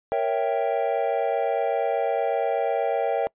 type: chord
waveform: triangle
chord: A# diminished seventh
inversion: none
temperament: equal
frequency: 466.2 / 554.4 / 659.3 / 784 Hz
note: A#4 / C#5 / E5 / G5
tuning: 0 / 0 / 0 / 0 cents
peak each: -25 dBFS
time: 0.12-3.27 s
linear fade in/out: 0 ms
effects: noise-tail reverb RT60 0.1 s tail -25 dB re dry + resampled to 8000 Hz